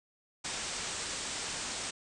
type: low-pass noise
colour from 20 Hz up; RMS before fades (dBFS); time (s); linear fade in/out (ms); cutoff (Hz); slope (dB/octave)
white; -38; 0.44-1.91; 10; 8800; 96
effects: none